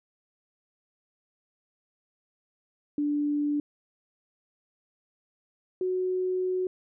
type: tone pair in turn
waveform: sine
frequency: 292.8 / 368.9 Hz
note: D4 / F#4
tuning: -5 / -5 cents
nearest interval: major third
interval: 400 cents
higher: second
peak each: -24 / -25 dBFS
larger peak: first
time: 2.98-3.6 / 5.81-6.67 s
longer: second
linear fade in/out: 2 ms
effects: none